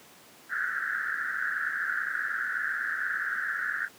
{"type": "band-pass noise", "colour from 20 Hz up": "pink", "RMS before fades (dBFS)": -31, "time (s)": [0.49, 3.89], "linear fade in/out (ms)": 50, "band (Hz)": [1400, 1800], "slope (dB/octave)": 96, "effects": ["pink hiss -53 dBFS RMS until 3.98 s", "high-pass 200 Hz 12 dB/octave"]}